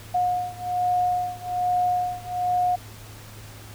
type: beating tone pair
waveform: sine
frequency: 720 / 721.2 Hz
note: F#5 / F#5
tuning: -47 / -45 cents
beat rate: 1.2 Hz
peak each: -24 / -25 dBFS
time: 0.14-2.76 s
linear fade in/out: 10 ms
effects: added 106 Hz sine -42 dBFS peak until 3.74 s + pink hiss -45 dBFS RMS until 3.74 s